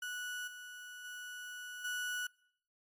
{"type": "tone with level steps", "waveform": "35% pulse", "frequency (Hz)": 1473, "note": "F#6", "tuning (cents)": -8, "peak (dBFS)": [-37, -45, -42, -34], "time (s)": [0.02, 2.27], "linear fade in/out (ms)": 5, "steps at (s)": [0.47, 1.04, 1.84], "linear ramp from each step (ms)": 10, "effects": ["noise-tail reverb RT60 0.7 s tail -25 dB re dry", "MP3 64 kbps"]}